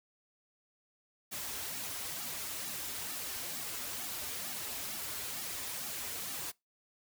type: noise with flanger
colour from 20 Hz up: white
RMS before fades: -40 dBFS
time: 1.31-6.52 s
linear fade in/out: 20 ms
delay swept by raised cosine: 1.9 to 6.2 ms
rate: 2.2 Hz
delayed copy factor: -0.95
effects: noise-tail reverb RT60 0.2 s tail -24 dB re dry